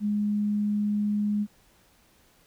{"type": "tone", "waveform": "sine", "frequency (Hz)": 207.7, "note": "G#3", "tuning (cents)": 0, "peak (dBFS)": -23, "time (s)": [0, 1.47], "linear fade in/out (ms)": 50, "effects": ["pink hiss -61 dBFS RMS until 2.46 s"]}